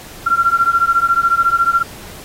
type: beating tone pair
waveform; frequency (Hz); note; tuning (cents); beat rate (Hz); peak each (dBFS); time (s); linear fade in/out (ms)
sine; 1365 / 1379; F6 / F6; -40 / -22; 14; -14; 0.26-1.83; 10
effects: pink hiss -36 dBFS RMS until 2.24 s + AAC 48 kbps